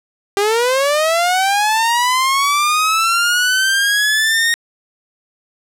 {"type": "linear sweep", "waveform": "sawtooth", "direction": "up", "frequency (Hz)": [393.4, 1864.7], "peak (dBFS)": -9, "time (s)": [0.37, 4.54], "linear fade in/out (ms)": 0, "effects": ["low-pass 12000 Hz 12 dB/octave", "8-bit"]}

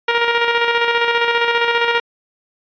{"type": "tone with tremolo", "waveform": "10% pulse", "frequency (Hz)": 469.9, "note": "A#4", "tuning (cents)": 14, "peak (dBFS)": -4, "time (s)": [0.08, 2], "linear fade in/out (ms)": 5, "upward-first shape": "square", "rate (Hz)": 15, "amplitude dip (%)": 40, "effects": ["resampled to 11025 Hz"]}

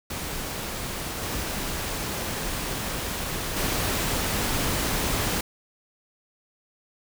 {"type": "noise with level steps", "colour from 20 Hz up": "pink", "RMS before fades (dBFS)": [-32, -30, -26], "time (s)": [0.1, 5.41], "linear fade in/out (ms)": 5, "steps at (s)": [1.22, 3.56], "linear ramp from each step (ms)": 10, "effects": []}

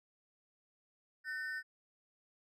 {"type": "ring-modulated tone", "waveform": "triangle", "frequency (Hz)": 1663, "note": "G#6", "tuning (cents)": 2, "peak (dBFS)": -33, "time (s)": [1.24, 1.63], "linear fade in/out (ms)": 50, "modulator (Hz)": 149, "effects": []}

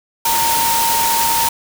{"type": "tone in noise", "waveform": "sine", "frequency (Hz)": 921, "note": "A#5", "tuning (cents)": -21, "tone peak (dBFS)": -16, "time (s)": [0.25, 1.49], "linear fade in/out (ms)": 5, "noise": "white", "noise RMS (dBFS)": -18, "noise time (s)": [0.25, 1.49], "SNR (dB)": -1, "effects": []}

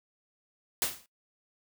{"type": "noise with exponential decay", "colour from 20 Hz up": "white", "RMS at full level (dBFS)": -25, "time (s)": [0.82, 1.06], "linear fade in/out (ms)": 2, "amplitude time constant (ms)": 51, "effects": ["noise-tail reverb RT60 0.1 s tail -18 dB re dry"]}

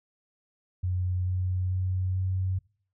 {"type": "tone with pitch steps", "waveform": "sine", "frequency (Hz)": [91, 91.84, 92.7, 93.56], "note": ["F#2", "F#2", "F#2", "F#2"], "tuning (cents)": [-28, -12, 4, 20], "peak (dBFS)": -25, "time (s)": [0.83, 2.59], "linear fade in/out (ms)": 10, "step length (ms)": 440, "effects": ["noise-tail reverb RT60 0.5 s tail -24 dB re dry"]}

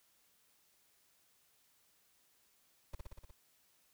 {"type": "noise with echo", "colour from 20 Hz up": "brown", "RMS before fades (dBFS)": -40, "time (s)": [2.93, 2.95], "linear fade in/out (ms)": 5, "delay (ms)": 60, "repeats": 6, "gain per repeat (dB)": -2, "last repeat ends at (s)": 3.31, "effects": ["white hiss -72 dBFS RMS until 3.93 s"]}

